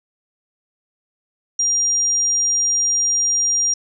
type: tone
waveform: sine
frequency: 5700 Hz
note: F8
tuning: 34 cents sharp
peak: -15 dBFS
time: 1.59-3.74 s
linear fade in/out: 5 ms
effects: none